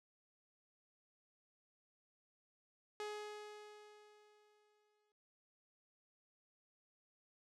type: tone with exponential decay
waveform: sawtooth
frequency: 420.1 Hz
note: G#4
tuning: 20 cents sharp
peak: -38 dBFS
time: 3-5.12 s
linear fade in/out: 1 ms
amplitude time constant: 460 ms
effects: low-pass 7000 Hz 12 dB/octave